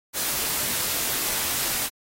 white noise with comb filter, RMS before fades -26 dBFS, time 0.13-1.9 s, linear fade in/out 50 ms, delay 19 ms, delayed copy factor -0.5, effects AAC 48 kbps

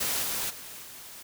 white noise with level steps, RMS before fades -29 / -31 / -43 / -45 dBFS, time 0-1.23 s, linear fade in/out 10 ms, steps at 0.22 / 0.49 / 0.82 s, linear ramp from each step 20 ms, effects none

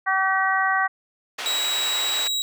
harmonic tone, 382.5 Hz, G4, 42 cents flat, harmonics 2 / 3 / 4 / 5, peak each -24 / -24 / -24 / -24 dBFS, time 0.06-0.88 s, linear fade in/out 20 ms
white band-pass noise, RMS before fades -31 dBFS, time 1.38-2.28 s, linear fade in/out 10 ms, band 530 to 3400 Hz, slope 12 dB/octave
35% pulse tone, 3857 Hz, B7, 42 cents flat, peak -20 dBFS, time 1.46-2.42 s, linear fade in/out 0 ms
effects none

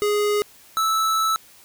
square tone pair in turn, 415.3 / 1312 Hz, G#4 / E6, 0 / -9 cents, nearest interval octave + minor sixth, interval 1991 cents, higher second, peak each -19 dBFS, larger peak neither, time 0.02-0.42 / 0.77-1.36 s, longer second, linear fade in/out 0 ms, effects white hiss -50 dBFS RMS until 1.64 s

